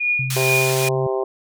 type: tone with tremolo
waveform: sine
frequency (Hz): 2442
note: D#7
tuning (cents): -33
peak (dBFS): -15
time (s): 0-0.89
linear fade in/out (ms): 10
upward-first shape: triangle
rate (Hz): 2.3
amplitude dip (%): 100
type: tone with pitch glide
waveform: sine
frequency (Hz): 130.81 to 135.27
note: C3 to C#3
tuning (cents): 0 to -42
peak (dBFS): -22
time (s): 0.19-1.07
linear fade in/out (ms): 5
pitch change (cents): +58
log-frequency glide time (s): 0.35-0.9
type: band-pass noise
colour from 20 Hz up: white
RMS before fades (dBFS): -26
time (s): 0.3-0.89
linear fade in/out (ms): 5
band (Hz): 1300 to 11000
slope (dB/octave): 12
type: harmonic tone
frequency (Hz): 130.81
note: C3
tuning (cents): 0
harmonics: 3 / 4 / 5 / 6 / 7 / 8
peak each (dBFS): -21 / -27 / -27 / -31 / -34 / -33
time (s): 0.36-1.24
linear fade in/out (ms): 5
effects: none